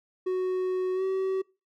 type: tone with pitch glide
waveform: triangle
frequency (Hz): 370 to 380.8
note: F#4 to F#4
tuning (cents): 0 to +50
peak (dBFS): -23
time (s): 0.26-1.42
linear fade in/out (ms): 10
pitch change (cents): +50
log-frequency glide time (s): 0.94-1.03
effects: noise-tail reverb RT60 0.3 s tail -25 dB re dry